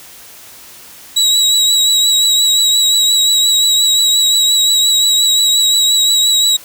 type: tone with vibrato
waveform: 30% pulse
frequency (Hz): 3872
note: B7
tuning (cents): -35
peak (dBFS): -6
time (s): 1.16-6.57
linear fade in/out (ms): 10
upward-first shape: triangle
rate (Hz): 5.7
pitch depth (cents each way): 33
effects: white hiss -37 dBFS RMS until 6.64 s